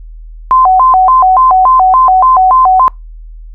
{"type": "tone with vibrato", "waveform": "sine", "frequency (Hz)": 880, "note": "A5", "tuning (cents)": 0, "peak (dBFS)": -3, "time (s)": [0.51, 2.88], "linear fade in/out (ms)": 0, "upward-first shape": "square", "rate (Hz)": 3.5, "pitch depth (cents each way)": 280, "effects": ["noise-tail reverb RT60 0.2 s tail -25 dB re dry", "added 40 Hz sine -26 dBFS peak until 3.54 s"]}